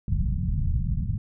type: low-pass noise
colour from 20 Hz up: pink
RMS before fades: -25 dBFS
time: 0.08-1.18 s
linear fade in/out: 2 ms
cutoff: 190 Hz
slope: 48 dB/octave
effects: none